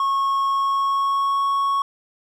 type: tone with pitch glide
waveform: triangle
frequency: 1095 to 1107.1 Hz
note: C#6 to C#6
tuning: -22 to -3 cents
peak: -16 dBFS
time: 0-1.82 s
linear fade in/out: 2 ms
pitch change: +19 cents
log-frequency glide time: 0.46-1.44 s
effects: none